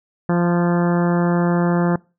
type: harmonic tone with a mistuned harmonic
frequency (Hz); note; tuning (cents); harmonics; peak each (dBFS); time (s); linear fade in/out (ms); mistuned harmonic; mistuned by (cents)
173.6; F3; -10; 1 / 2 / 3 / 4 / 5 / 6 / 7 / 8 / 9 / 10; -16 / -22 / -26 / -28 / -30 / -32 / -33 / -34 / -35 / -36; 0.29-1.96; 2; 5; +15
effects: noise-tail reverb RT60 0.3 s tail -24 dB re dry